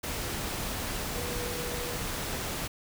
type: tone in noise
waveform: sine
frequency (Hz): 485.1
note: B4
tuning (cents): -31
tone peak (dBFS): -38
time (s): 1.15-1.97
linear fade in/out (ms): 10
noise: pink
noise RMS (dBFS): -34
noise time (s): 0.03-2.68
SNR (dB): -7
effects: none